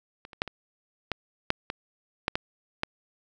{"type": "clicks", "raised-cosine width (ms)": 0.3, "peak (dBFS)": [-26, -29, -9, -21, -12, -6, -15, -8, -10, -10], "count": 10, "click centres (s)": [0.251, 0.332, 0.419, 0.477, 1.117, 1.504, 1.701, 2.281, 2.355, 2.834], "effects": []}